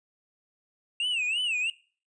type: tone with vibrato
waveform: triangle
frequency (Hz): 2715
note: F7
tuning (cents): -50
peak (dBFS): -24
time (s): 1-1.7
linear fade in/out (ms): 2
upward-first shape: sine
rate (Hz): 3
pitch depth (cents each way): 180
effects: noise-tail reverb RT60 0.4 s tail -21 dB re dry + resampled to 22050 Hz